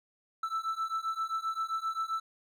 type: beating tone pair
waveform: triangle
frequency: 1318 / 1325.6 Hz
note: E6 / E6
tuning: -1 / +9 cents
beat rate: 7.6 Hz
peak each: -33 / -32 dBFS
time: 0.43-2.2 s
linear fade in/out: 5 ms
effects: none